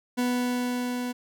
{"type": "tone with level ramp", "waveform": "40% pulse", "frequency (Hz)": 246.9, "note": "B3", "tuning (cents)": 0, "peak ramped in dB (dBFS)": [-22, -28], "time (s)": [0.17, 1.13], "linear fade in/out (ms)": 20, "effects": []}